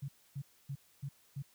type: tone bursts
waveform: sine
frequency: 138.59 Hz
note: C#3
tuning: in tune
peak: -37 dBFS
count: 5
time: 0.02-1.425 s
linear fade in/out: 10 ms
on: 65 ms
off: 270 ms
effects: white hiss -67 dBFS RMS until 1.54 s